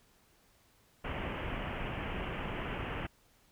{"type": "low-pass noise", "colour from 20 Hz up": "pink", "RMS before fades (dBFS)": -38, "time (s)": [1.04, 3.07], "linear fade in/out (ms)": 10, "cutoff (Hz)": 3100, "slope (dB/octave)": 96, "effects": ["pink hiss -67 dBFS RMS until 3.51 s"]}